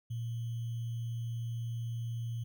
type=tone with sample-and-hold; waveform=sine; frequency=116.54 Hz; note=A#2; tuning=in tune; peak=-34 dBFS; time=0.1-2.44 s; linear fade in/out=10 ms; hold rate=3150 Hz; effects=none

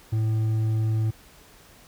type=tone with hard clipping; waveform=triangle; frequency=110 Hz; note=A2; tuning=in tune; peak=-22 dBFS; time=0.12-1.11 s; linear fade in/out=10 ms; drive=7 dB; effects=pink hiss -52 dBFS RMS until 1.87 s

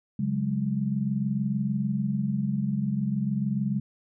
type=chord; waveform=sine; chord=C# suspended fourth; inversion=none; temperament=equal with one note detuned; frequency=138.59 / 185 / 205.4 Hz; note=C#3 / F#3 / G#3; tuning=0 / 0 / -19 cents; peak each=-29 / -31 / -27 dBFS; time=0.19-3.8 s; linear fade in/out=5 ms; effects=none

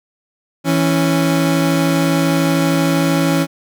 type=tone pair together; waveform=30% pulse; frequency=164.81 / 276.7 Hz; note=E3 / C#4; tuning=0 / -3 cents; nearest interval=major sixth; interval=897 cents; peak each=-13 dBFS; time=0.64-3.47 s; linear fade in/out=50 ms; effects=none

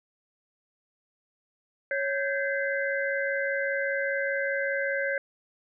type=tone cluster; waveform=sine; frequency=553 / 1561 / 1666 / 2050 Hz; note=C#5 / G6 / G#6 / C7; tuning=-4 / -8 / +5 / -36 cents; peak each=-29 / -30 / -36 / -34 dBFS; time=1.91-5.18 s; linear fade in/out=2 ms; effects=none

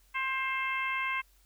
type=harmonic tone; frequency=529 Hz; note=C5; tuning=19 cents sharp; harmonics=2 / 3 / 4 / 5 / 6; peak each=-34 / -38 / -33 / -37 / -47 dBFS; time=0.14-1.22 s; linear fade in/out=20 ms; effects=added 47 Hz sine -62 dBFS peak until 1.45 s + white hiss -67 dBFS RMS until 1.45 s

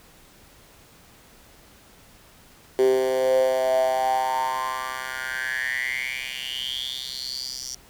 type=tone with high-pass filter sweep; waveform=10% pulse; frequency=130 Hz; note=C3; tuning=11 cents flat; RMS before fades=-25 dBFS; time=2.79-7.75 s; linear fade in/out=0 ms; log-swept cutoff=380 to 5600 Hz; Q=8.8; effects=pink hiss -52 dBFS RMS until 7.89 s

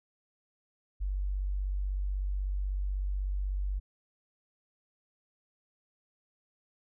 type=tone; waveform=sine; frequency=48.1 Hz; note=G1; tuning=32 cents flat; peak=-29 dBFS; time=1-3.8 s; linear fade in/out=20 ms; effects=none

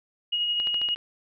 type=tone with tremolo; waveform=sine; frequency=2883 Hz; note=F#7; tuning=46 cents flat; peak=-22 dBFS; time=0.32-0.95 s; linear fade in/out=10 ms; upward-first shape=sine; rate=12 Hz; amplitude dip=30%
type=click train; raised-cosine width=0.3 ms; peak=-22 dBFS; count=6; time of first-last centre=0.6-0.96 s; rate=13.9 Hz
effects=none

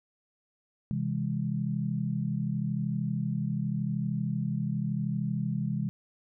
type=chord; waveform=sine; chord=C augmented; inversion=none; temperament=just; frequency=130.81 / 163.52 / 204.4 Hz; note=C3 / E3 / G#3; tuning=0 / -14 / -27 cents; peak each=-32 dBFS; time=0.91-5.89 s; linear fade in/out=0 ms; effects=none

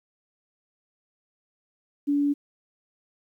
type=tone; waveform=sine; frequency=286.9 Hz; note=D4; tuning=40 cents flat; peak=-20 dBFS; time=2.07-2.34 s; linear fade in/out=20 ms; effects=10-bit

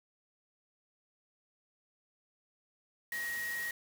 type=tone in noise; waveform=sine; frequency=1891 Hz; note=A#6; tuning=24 cents sharp; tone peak=-35 dBFS; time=3.12-3.71 s; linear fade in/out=2 ms; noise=white; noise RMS=-45 dBFS; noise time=3.12-3.71 s; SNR=+7 dB; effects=none

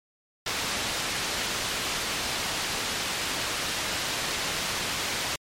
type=low-pass noise; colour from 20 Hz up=white; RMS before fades=-30 dBFS; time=0.46-5.36 s; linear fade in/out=5 ms; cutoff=4900 Hz; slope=12 dB/octave; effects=MP3 64 kbps

